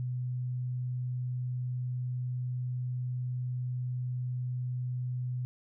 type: tone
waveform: sine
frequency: 125.1 Hz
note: B2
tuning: 23 cents sharp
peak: -31 dBFS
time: 0-5.45 s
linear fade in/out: 0 ms
effects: none